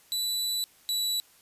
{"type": "tone pair in turn", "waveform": "sawtooth", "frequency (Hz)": [3962, 3939], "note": ["B7", "B7"], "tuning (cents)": [5, -5], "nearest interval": "unison", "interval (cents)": 10, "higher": "first", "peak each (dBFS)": [-24, -23], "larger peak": "second", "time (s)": [[0.12, 0.64], [0.89, 1.2]], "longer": "first", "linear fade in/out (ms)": 0, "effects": ["white hiss -59 dBFS RMS until 1.41 s", "resampled to 32000 Hz"]}